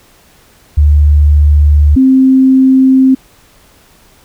sine tone pair in turn, 73.8 / 263 Hz, D2 / C4, +9 / +9 cents, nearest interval octave + minor seventh, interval 2200 cents, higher second, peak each -3 dBFS, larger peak neither, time 0.77-1.96 / 1.96-3.15 s, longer neither, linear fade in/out 10 ms, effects pink hiss -45 dBFS RMS until 4.24 s

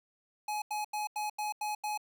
square tone bursts, 843 Hz, G#5, 26 cents sharp, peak -33 dBFS, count 7, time 0.48-1.976 s, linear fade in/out 5 ms, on 140 ms, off 86 ms, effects 11-bit

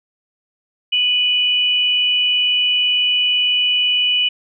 sine tone pair together, 2482 / 2960 Hz, D#7 / F#7, -5 / 0 cents, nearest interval minor third, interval 305 cents, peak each -21 / -14 dBFS, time 0.92-4.29 s, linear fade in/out 10 ms, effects none

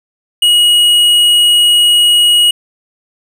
sine tone with hard clipping, 2900 Hz, F#7, 35 cents flat, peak -7 dBFS, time 0.42-2.51 s, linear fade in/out 5 ms, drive 8 dB, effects none

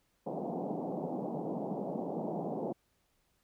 pink band-pass noise, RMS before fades -37 dBFS, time 0.26-2.73 s, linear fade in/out 10 ms, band 160 to 840 Hz, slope 48 dB/octave, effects pink hiss -75 dBFS RMS until 3.43 s

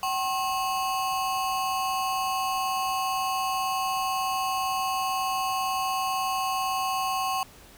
square ring-modulated tone, 918 Hz, A#5, 27 cents flat, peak -23 dBFS, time 0.03-7.43 s, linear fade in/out 0 ms, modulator 155 Hz, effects pink hiss -51 dBFS RMS until 7.77 s

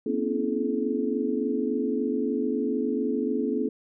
sine tone cluster, 235.8 / 259.2 / 282.8 / 332.3 / 427.9 Hz, A#3 / C4 / C#4 / E4 / A4, +20 / -16 / +35 / +14 / -48 cents, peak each -30 / -30 / -31 / -32 / -29 dBFS, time 0.06-3.69 s, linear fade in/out 5 ms, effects none

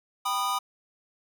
square chord, G augmented, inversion none, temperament equal with one note detuned, 784 / 987.8 / 1230.9 Hz, G5 / B5 / D#6, 0 / 0 / -19 cents, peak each -34 / -31 / -29 dBFS, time 0.25-0.59 s, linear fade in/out 10 ms, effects none

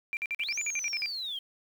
sine tone bursts, 2363 Hz, D7, 10 cents sharp, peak -29 dBFS, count 11, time 0.13-1.059 s, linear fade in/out 0 ms, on 39 ms, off 50 ms
sine linear two-way sweep, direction up then down, 2244 to 7070 to 3098 Hz, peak -33 dBFS, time 0.39-1.39 s, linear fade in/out 5 ms, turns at 0.61 s
effects 9-bit

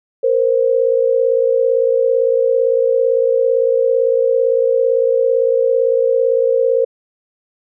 sine tone pair together, 466.2 / 524 Hz, A#4 / C5, 0 / +2 cents, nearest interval major second, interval 202 cents, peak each -14 dBFS, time 0.23-6.85 s, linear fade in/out 10 ms, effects none

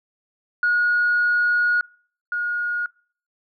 sine tone pair in turn, 1446 / 1437.7 Hz, F#6 / F6, -40 / +50 cents, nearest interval unison, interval 10 cents, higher first, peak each -15 / -21 dBFS, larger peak first, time 0.63-1.81 / 2.32-2.86 s, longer first, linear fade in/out 2 ms, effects noise-tail reverb RT60 0.5 s tail -26 dB re dry + tanh soft clip ceiling -12 dBFS

